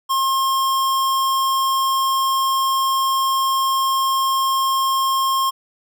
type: tone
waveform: square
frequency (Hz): 1070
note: C6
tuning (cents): +38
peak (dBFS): -17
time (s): 0.09-5.51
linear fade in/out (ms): 20
effects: none